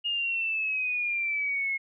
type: exponential sweep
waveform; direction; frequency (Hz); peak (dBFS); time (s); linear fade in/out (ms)
sine; down; 2854 to 2159; -26; 0.04-1.78; 20
effects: none